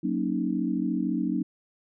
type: chord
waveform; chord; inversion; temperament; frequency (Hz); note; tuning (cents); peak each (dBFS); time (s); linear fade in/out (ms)
sine; D# minor seventh; first; equal; 185 / 233.1 / 277.2 / 311.1; F#3 / A#3 / C#4 / D#4; 0 / 0 / 0 / 0; -30; 0.03-1.43; 10
effects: none